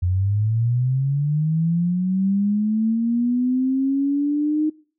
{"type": "linear sweep", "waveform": "sine", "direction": "up", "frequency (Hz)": [87.31, 310], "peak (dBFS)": -17, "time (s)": [0.02, 4.7], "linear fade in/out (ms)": 10, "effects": ["noise-tail reverb RT60 0.4 s tail -21 dB re dry"]}